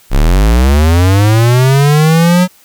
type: linear sweep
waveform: square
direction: up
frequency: 30.39 to 184.2 Hz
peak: -6 dBFS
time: 0.1-2.48 s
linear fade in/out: 50 ms
effects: white hiss -45 dBFS RMS until 2.64 s